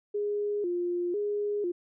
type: tone with vibrato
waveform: sine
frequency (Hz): 380.9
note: G4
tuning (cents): -50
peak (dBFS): -27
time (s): 0.14-1.72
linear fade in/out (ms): 10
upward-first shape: square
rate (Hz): 1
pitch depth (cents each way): 140
effects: none